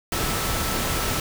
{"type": "tone in noise", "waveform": "sine", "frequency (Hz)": 1318.5, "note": "E6", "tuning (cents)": 0, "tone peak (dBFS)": -34, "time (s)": [0.12, 1.2], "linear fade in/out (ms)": 2, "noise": "pink", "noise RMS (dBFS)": -25, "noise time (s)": [0.12, 1.2], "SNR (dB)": -12, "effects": []}